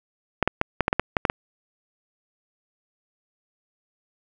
clicks, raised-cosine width 0.5 ms, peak -4 dBFS, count 10, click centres 0.427 / 0.476 / 0.614 / 0.807 / 0.881 / 0.929 / 0.996 / 1.168 / 1.252 / 1.299 s, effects none

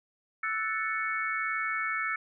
sine chord, F# minor seventh, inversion third, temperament equal, 1318.5 / 1480 / 1760 / 2217 Hz, E6 / F#6 / A6 / C#7, 0 / 0 / 0 / 0 cents, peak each -33 / -38 / -34 / -33 dBFS, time 0.43-2.16 s, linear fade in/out 5 ms, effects none

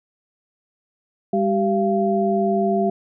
sine tone cluster, 201.2 / 387.2 / 686 Hz, G3 / G4 / F5, +45 / -21 / -31 cents, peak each -21 dBFS, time 1.33-2.9 s, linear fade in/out 5 ms, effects none

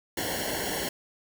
pink noise with comb filter, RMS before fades -31 dBFS, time 0.17-0.89 s, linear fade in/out 5 ms, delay 0.81 ms, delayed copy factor -1, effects none

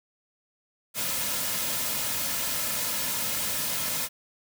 white noise with comb filter, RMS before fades -29 dBFS, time 0.94-4.09 s, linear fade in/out 50 ms, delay 2.6 ms, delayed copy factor -0.55, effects none

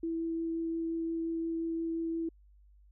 sine tone with vibrato, 329.6 Hz, E4, in tune, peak -31 dBFS, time 0.03-2.29 s, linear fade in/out 5 ms, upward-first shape triangle, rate 5.7 Hz, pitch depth 8 cents each way, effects added 50 Hz sine -57 dBFS peak until 2.91 s

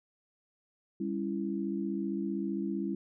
sine chord, C# diminished, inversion second, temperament just, 199.57 / 277.2 / 332.6 Hz, G3 / C#4 / E4, +31 / 0 / +16 cents, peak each -34 / -37 / -35 dBFS, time 1-2.95 s, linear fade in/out 5 ms, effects none

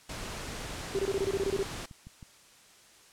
pink noise, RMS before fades -39 dBFS, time 0.09-1.86 s, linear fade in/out 5 ms
click train, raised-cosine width 5 ms, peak -34 dBFS, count 12, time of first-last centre 0.49-2.228 s, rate 6.33 Hz
sine tone bursts, 392 Hz, G4, in tune, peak -26 dBFS, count 11, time 0.95-1.628 s, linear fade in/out 0 ms, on 38 ms, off 26 ms
effects white hiss -57 dBFS RMS until 3.12 s + low-pass 9000 Hz 12 dB/octave

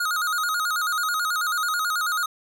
square tone with vibrato, 1343 Hz, E6, 32 cents sharp, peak -23 dBFS, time 0-2.26 s, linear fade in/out 5 ms, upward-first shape square, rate 9.2 Hz, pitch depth 110 cents each way, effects none

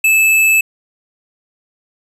square tone, 2617 Hz, E7, 13 cents flat, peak -9 dBFS, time 0.04-0.61 s, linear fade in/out 5 ms, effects resampled to 32000 Hz

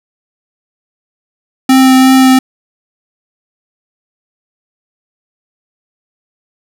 square tone with vibrato, 261.6 Hz, C4, in tune, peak -4 dBFS, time 1.69-2.39 s, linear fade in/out 5 ms, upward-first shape triangle, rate 2.8 Hz, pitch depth 12 cents each way, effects none

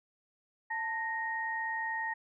sine tone pair together, 888.2 / 1864.7 Hz, A5 / A#6, +16 / 0 cents, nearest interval octave + minor second, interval 1284 cents, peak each -36 / -34 dBFS, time 0.7-2.14 s, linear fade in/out 10 ms, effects none

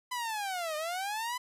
sawtooth linear two-way sweep, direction down then up, 1010 to 601 to 1010 Hz, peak -29 dBFS, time 0.11-1.38 s, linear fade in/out 10 ms, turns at 0.76 s, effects resampled to 32000 Hz

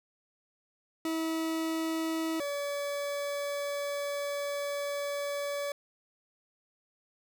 40% pulse tone pair in turn, 323.2 / 571.6 Hz, E4 / D5, -34 / -47 cents, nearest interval minor seventh, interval 987 cents, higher second, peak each -29 / -31 dBFS, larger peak first, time 1.05-2.4 / 2.4-5.72 s, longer second, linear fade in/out 2 ms, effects none

